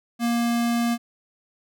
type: tone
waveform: square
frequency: 235.5 Hz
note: A#3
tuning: 18 cents sharp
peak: -21 dBFS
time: 0.19-0.98 s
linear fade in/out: 50 ms
effects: none

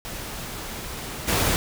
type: noise with level steps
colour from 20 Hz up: pink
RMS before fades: -34 / -22 dBFS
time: 0.05-1.56 s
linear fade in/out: 0 ms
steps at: 1.27 s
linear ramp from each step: 20 ms
effects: none

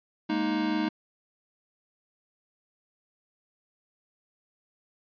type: chord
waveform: square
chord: Ab suspended second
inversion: none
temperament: equal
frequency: 207.7 / 233.1 / 311.1 Hz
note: Ab3 / Bb3 / Eb4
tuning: 0 / 0 / 0 cents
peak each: -33 / -33 / -28 dBFS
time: 0.29-0.89 s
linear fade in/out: 10 ms
effects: resampled to 11025 Hz

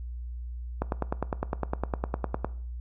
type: click train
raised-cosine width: 1 ms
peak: -13 dBFS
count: 17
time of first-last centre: 0.82-2.446 s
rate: 9.84 Hz
effects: noise-tail reverb RT60 0.5 s tail -18 dB re dry + added 60 Hz sine -34 dBFS peak until 2.8 s

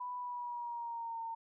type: tone with pitch glide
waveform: sine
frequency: 989 to 912.2 Hz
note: B5 to A#5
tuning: +2 to -38 cents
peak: -38 dBFS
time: 0-1.35 s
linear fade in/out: 10 ms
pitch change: -140 cents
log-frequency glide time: 0.17-1.21 s
effects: none

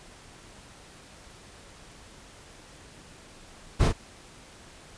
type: noise with echo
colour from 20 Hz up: brown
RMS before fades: -20 dBFS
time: 3.79-3.89 s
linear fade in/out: 20 ms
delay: 40 ms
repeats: 1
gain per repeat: -3 dB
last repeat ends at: 3.93 s
effects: pink hiss -50 dBFS RMS until 4.97 s + resampled to 22050 Hz

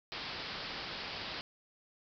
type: low-pass noise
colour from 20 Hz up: white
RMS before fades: -42 dBFS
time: 0.12-1.41 s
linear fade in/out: 0 ms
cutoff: 5100 Hz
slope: 96 dB/octave
effects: none

